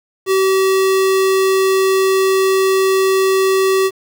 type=tone; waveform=square; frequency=382.6 Hz; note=G4; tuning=42 cents flat; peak=-12 dBFS; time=0.26-3.91 s; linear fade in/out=50 ms; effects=7-bit